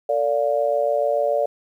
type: tone with amplitude modulation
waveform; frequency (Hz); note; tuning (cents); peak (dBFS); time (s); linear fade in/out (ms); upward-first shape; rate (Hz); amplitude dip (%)
sine; 578; D5; -28; -13; 0.09-1.46; 5; sine; 127; 100
effects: 9-bit